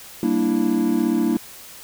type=chord; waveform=triangle; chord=E half-diminished seventh; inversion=first; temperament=equal with one note detuned; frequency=196 / 233.1 / 295 / 329.6 Hz; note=G3 / Bb3 / D4 / E4; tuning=0 / 0 / +8 / 0 cents; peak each=-25 / -19 / -21 / -20 dBFS; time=0.23-1.37 s; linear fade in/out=2 ms; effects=white hiss -41 dBFS RMS until 1.83 s

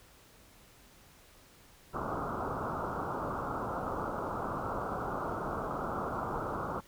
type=low-pass noise; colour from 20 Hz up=white; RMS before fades=-36 dBFS; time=1.93-6.81 s; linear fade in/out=20 ms; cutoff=1400 Hz; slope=96 dB/octave; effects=pink hiss -59 dBFS RMS until 6.87 s

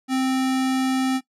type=tone; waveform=square; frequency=261.6 Hz; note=C4; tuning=in tune; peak=-20 dBFS; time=0.08-1.21 s; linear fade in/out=50 ms; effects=noise-tail reverb RT60 0.1 s tail -18 dB re dry + low-pass 11000 Hz 12 dB/octave

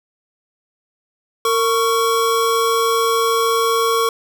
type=tone pair together; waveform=square; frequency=458.3 / 1113 Hz; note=A#4 / C#6; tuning=-29 / +7 cents; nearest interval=octave + minor third; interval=1536 cents; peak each=-18 dBFS; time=1.45-4.09 s; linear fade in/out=2 ms; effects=none

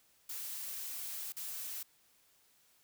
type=noise with dropouts; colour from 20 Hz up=blue; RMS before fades=-42 dBFS; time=0.29-1.83 s; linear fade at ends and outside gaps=5 ms; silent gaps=1.323-1.366 s; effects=white hiss -69 dBFS RMS until 2.83 s

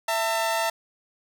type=tone pair together; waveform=sawtooth; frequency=664 / 900.5 Hz; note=E5 / A5; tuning=+12 / +40 cents; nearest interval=perfect fourth; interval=528 cents; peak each=-22 / -22 dBFS; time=0.08-0.7 s; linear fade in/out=5 ms; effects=none

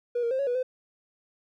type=tone with pitch steps; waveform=triangle; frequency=482.5 / 467.6 / 525 / 557 / 488.5 / 511 Hz; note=B4 / A#4 / C5 / C#5 / B4 / C5; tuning=-40 / +5 / +6 / +8 / -19 / -41 cents; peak=-21 dBFS; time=0.15-0.63 s; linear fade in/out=10 ms; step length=80 ms; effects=tanh soft clip ceiling -21 dBFS

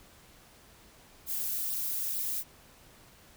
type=noise with flanger; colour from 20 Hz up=violet; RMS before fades=-33 dBFS; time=1.26-2.44 s; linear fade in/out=50 ms; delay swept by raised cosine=0.21 to 3.91 ms; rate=2.2 Hz; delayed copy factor=+0.65; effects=pink hiss -57 dBFS RMS until 3.36 s

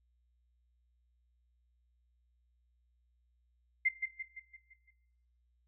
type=tone with echo; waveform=sine; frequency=2093 Hz; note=C7; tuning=in tune; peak=-25 dBFS; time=3.85-3.89 s; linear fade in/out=10 ms; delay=170 ms; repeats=6; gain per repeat=-6 dB; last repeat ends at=4.91 s; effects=noise-tail reverb RT60 1.0 s tail -17 dB re dry + added 60 Hz sine -70 dBFS peak until 5.67 s

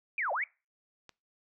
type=linear two-way sweep; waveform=sine; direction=down then up; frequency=2489 to 528 to 2379 Hz; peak=-29 dBFS; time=0.18-0.44 s; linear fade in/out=2 ms; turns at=0.32 s
type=click; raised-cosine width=0.2 ms; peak=-31 dBFS; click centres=1.093 s
effects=noise-tail reverb RT60 0.3 s tail -24 dB re dry

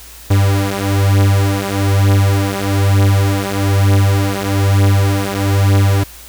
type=beating tone pair; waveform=45% pulse; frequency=98 / 99.1 Hz; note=G2 / G2; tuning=0 / +19 cents; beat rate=1.1 Hz; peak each=-14 / -13 dBFS; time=0.3-6.04 s; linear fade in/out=10 ms; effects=added 58 Hz sine -39 dBFS peak until 6.28 s + white hiss -37 dBFS RMS until 6.28 s

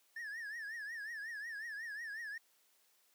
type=tone with vibrato; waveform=triangle; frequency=1763 Hz; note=A6; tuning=3 cents sharp; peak=-40 dBFS; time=0.16-2.38 s; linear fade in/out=5 ms; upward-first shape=triangle; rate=5.5 Hz; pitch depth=150 cents each way; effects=white hiss -72 dBFS RMS until 3.14 s + high-pass 300 Hz 12 dB/octave

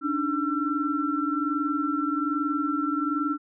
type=tone cluster; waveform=sine; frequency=284.2 / 305.4 / 1347 Hz; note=C#4 / D#4 / E6; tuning=+43 / -32 / +37 cents; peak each=-28 dBFS; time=0.01-3.38 s; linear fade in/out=50 ms; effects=none

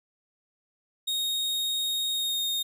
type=tone with pitch glide; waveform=40% pulse; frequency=3729 to 3699 Hz; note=A#7 to A#7; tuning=0 to -14 cents; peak=-25 dBFS; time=1.07-2.63 s; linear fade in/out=10 ms; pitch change=-14 cents; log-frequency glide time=2.11-2.4 s; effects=none

